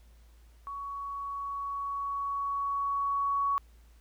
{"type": "tone with level ramp", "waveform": "sine", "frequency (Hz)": 1120, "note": "C#6", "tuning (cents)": 18, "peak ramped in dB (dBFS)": [-36, -25], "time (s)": [0.67, 3.58], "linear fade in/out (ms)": 0, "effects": ["added 57 Hz sine -54 dBFS peak until 4 s", "pink hiss -67 dBFS RMS until 4 s"]}